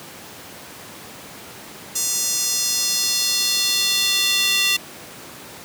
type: tone with high-pass filter sweep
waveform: square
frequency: 392 Hz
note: G4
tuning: in tune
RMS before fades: -20 dBFS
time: 1.95-4.77 s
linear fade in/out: 10 ms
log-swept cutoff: 6600 to 3000 Hz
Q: 2.2
effects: pink hiss -38 dBFS RMS until 5.64 s + high-pass 150 Hz 12 dB/octave